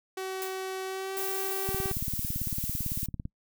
sawtooth tone with pitch glide, 378.5 to 386 Hz, F#4 to G4, +39 to -27 cents, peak -29 dBFS, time 0.17-1.92 s, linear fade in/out 5 ms, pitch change +34 cents, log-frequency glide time 0.84-1.19 s
blue noise with exponential decay, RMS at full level -34 dBFS, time 0.42-0.63 s, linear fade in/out 0 ms, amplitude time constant 44 ms
violet noise, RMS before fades -34 dBFS, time 1.17-3.06 s, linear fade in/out 0 ms
click train, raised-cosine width 5 ms, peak -22 dBFS, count 29, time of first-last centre 1.69-3.254 s, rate 17.9 Hz
effects noise-tail reverb RT60 0.1 s tail -25 dB re dry

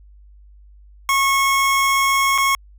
25% pulse tone with dropouts, 1094 Hz, C#6, 23 cents flat, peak -11 dBFS, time 1.09-2.55 s, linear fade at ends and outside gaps 1 ms, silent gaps 2.379-2.383 s, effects added 50 Hz sine -43 dBFS peak until 2.78 s

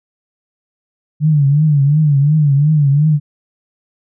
sine tone with vibrato, 146.83 Hz, D3, in tune, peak -8 dBFS, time 1.2-3.2 s, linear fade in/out 50 ms, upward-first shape triangle, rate 2.8 Hz, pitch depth 130 cents each way, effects none

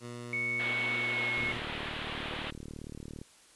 15% pulse tone, 120.1 Hz, B2, 48 cents flat, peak -34 dBFS, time 0-1.61 s, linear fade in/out 50 ms
sine tone with pitch glide, 2217 to 2179 Hz, C#7 to C#7, 0 to -30 cents, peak -30 dBFS, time 0.33-1.52 s, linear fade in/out 2 ms, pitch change -30 cents, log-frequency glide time 1-1.27 s
white band-pass noise, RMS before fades -39 dBFS, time 0.59-2.51 s, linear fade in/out 10 ms, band 210 to 3600 Hz, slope 48 dB/octave
click train, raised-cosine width 3 ms, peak -30 dBFS, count 70, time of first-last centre 1.38-3.215 s, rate 37.6 Hz
effects white hiss -59 dBFS RMS until 3.55 s + resampled to 24000 Hz

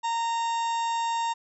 harmonic tone with a mistuned harmonic, 924 Hz, A#5, 16 cents flat, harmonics 1 / 2 / 3 / 4 / 5 / 6 / 7 / 8, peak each -25 / -41 / -41 / -40 / -50 / -46 / -48 / -43 dBFS, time 0.03-1.34 s, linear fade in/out 20 ms, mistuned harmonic 8, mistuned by +35 cents, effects none

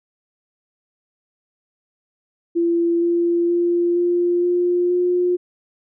sine tone with pitch steps, 339.8 / 343.2 / 346.5 / 350 / 353.4 / 356.9 Hz, F4 / F4 / F4 / F4 / F4 / F4, -47 / -30 / -14 / +4 / +21 / +38 cents, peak -15 dBFS, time 2.55-5.37 s, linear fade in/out 20 ms, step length 470 ms, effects none

